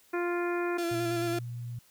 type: harmonic tone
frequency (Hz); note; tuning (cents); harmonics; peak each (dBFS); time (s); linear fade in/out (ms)
349.2; F4; 0; 1 / 2 / 3 / 4 / 5 / 6 / 7; -29 / -38 / -39 / -38 / -41 / -47 / -43; 0.13-0.78; 10
type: tone with vibrato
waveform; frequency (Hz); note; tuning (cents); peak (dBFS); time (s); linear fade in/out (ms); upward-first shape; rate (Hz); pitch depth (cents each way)
35% pulse; 342.2; F4; -35; -27; 0.78-1.39; 5; square; 9.1; 20
type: tone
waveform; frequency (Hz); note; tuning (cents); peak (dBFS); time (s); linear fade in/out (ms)
sine; 119.8; A#2; +48; -35; 0.91-1.79; 5
effects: white hiss -62 dBFS RMS until 1.9 s